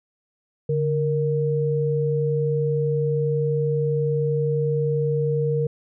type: tone pair together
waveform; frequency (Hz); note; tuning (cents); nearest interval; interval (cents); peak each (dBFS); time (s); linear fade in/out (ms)
sine; 144.91 / 466.2; D3 / A#4; -23 / 0; octave + minor sixth; 2023; -22; 0.69-5.67; 5
effects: none